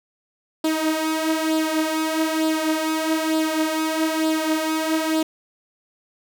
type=tone with flanger; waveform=sawtooth; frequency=316.4 Hz; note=D#4; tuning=29 cents sharp; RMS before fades=-22 dBFS; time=0.64-5.23 s; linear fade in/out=5 ms; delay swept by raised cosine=0.23 to 5.53 ms; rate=1.1 Hz; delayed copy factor=+0.6; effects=none